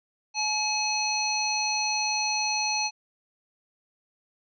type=harmonic tone; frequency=851 Hz; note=G#5; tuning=42 cents sharp; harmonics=1 / 3 / 5 / 7; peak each=-30 / -30 / -30 / -30 dBFS; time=0.34-2.91 s; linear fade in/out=50 ms; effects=none